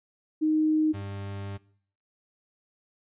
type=tone pair in turn; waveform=sine / 40% pulse; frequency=310.5 / 99.34 Hz; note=D#4 / G2; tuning=-3 / +24 cents; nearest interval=octave + minor sixth; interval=1973 cents; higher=first; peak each=-21 / -33 dBFS; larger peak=first; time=0.41-0.93 / 0.93-1.58 s; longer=second; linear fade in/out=20 ms; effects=noise-tail reverb RT60 0.6 s tail -21 dB re dry + resampled to 8000 Hz